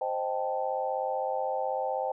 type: chord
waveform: sine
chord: A half-diminished seventh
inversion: first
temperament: equal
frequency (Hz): 523.3 / 622.3 / 784 / 880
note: C5 / Eb5 / G5 / A5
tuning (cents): 0 / 0 / 0 / 0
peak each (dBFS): -32 / -35 / -32 / -36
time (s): 0.01-2.12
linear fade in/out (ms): 5
effects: none